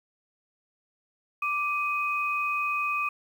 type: tone pair together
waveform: sine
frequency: 1174.7 / 2510 Hz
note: D6 / D#7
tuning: 0 / +15 cents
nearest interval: octave + minor second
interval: 1315 cents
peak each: -28 dBFS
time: 1.42-3.09 s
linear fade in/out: 5 ms
effects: 9-bit